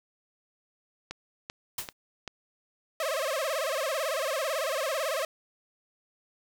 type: click train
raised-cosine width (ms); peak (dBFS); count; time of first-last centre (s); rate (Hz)
0.2; -19; 4; 1.11-2.277; 2.57
type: noise with exponential decay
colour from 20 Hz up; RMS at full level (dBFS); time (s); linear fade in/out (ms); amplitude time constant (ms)
white; -29; 1.78-1.93; 5; 32
type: tone with vibrato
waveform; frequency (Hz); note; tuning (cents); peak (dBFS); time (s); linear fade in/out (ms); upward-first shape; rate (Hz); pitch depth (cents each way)
sawtooth; 587.3; D5; 0; -24; 3-5.25; 2; sine; 18; 200
effects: none